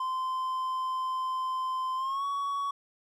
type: tone with pitch glide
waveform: triangle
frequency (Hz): 1035 to 1122.2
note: C6 to C#6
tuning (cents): -19 to +21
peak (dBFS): -27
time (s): 0-2.71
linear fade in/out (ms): 5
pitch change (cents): +140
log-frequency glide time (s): 1.96-2.25
effects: none